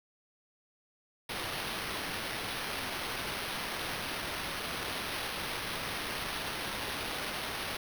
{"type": "noise with sample-and-hold", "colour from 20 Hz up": "violet", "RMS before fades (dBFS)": -37, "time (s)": [1.29, 7.77], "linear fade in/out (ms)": 5, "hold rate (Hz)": 7350, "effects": []}